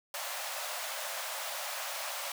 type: high-pass noise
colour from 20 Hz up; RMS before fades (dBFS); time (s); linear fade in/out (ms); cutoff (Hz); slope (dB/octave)
pink; -38; 0.14-2.32; 2; 540; 96
effects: none